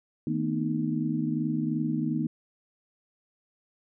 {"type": "tone cluster", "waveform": "sine", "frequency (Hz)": [156.6, 225.8, 248.5, 309.3], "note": ["D#3", "A3", "B3", "D#4"], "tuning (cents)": [11, 45, 11, -10], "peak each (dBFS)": -31, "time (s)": [0.27, 2.27], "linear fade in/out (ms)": 2, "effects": []}